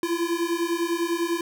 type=beating tone pair; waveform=square; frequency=335 / 345 Hz; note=E4 / F4; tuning=+28 / -21 cents; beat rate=10 Hz; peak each=-27 dBFS; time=0.03-1.41 s; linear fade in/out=2 ms; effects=none